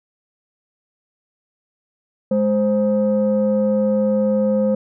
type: tone pair together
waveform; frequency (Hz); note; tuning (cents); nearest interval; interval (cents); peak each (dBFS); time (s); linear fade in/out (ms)
sine; 209.1 / 523.3; G#3 / C5; +12 / 0; octave + major third; 1588; -16; 2.31-4.75; 5
effects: tanh soft clip ceiling -10 dBFS